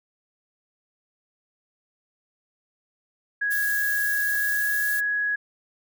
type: tone with pitch glide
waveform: sine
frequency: 1661.2 to 1671.8 Hz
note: G#6 to G#6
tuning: 0 to +11 cents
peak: -22 dBFS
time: 3.41-5.36 s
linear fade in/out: 10 ms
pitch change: +11 cents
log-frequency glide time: 4.17-4.91 s
type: noise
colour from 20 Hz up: violet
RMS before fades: -31 dBFS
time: 3.5-5.01 s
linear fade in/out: 20 ms
effects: none